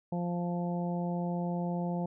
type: harmonic tone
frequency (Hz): 174.61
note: F3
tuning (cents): 0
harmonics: 1 / 2 / 3 / 4 / 5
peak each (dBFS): -31 / -41 / -40 / -41 / -43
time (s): 0.12-2.06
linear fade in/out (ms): 5
effects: none